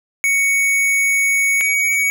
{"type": "tone pair in turn", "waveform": "square", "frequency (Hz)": [2228, 2251], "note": ["C#7", "C#7"], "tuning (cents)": [8, 26], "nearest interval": "unison", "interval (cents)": 18, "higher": "second", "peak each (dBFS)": [-14, -15], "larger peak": "first", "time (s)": [[0.24, 1.61], [1.61, 2.1]], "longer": "first", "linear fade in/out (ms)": 0, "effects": []}